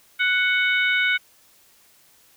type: harmonic tone with a mistuned harmonic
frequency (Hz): 740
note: F#5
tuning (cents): 0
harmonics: 2 / 3 / 4 / 5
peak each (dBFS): -21 / -21 / -29 / -30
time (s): 0.19-1.18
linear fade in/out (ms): 20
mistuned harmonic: 4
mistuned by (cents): +20
effects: white hiss -56 dBFS RMS until 2.36 s